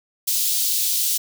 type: high-pass noise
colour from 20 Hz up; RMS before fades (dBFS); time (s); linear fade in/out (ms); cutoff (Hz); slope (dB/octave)
white; -21; 0.27-1.18; 10; 3400; 24
effects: none